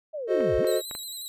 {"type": "linear two-way sweep", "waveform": "sine", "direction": "down then up", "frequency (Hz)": [643, 39.67, 643], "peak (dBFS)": -30, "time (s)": [0.13, 0.72], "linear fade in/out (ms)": 20, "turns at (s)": 0.57}
{"type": "chord", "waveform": "triangle", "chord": "F# diminished seventh", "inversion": "none", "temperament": "equal with one note detuned", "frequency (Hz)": [366, 440, 523.3, 622.3], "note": ["F#4", "A4", "C5", "Eb5"], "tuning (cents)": [-19, 0, 0, 0], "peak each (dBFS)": -25, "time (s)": [0.27, 0.82], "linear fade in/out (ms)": 50}
{"type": "clicks", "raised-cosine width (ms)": 0.5, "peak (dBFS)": -23, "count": 4, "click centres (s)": [0.406, 0.646, 0.912, 0.951]}
{"type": "tone with vibrato", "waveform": "20% pulse", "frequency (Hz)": 3951, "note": "B7", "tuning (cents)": 0, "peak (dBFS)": -29, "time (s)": [0.67, 1.28], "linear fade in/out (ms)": 0, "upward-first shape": "square", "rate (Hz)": 11, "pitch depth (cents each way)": 44}
{"effects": []}